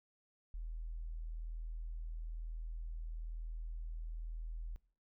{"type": "tone", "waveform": "sine", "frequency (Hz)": 40.54, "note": "E1", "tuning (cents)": -28, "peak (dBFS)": -40, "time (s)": [0.54, 4.76], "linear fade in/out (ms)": 0, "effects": ["noise-tail reverb RT60 0.5 s tail -23 dB re dry"]}